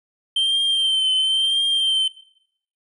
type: tone with vibrato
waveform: triangle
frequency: 3129 Hz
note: G7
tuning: 4 cents flat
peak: -15 dBFS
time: 0.36-2.08 s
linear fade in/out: 5 ms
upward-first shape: triangle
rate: 0.97 Hz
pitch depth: 45 cents each way
effects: noise-tail reverb RT60 0.7 s tail -19 dB re dry + resampled to 24000 Hz